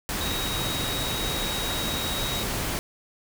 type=tone in noise; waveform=sine; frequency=3796 Hz; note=A#7; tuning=31 cents sharp; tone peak=-31 dBFS; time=0.21-2.43 s; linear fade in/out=0 ms; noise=pink; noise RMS=-29 dBFS; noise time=0.09-2.79 s; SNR=-5 dB; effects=none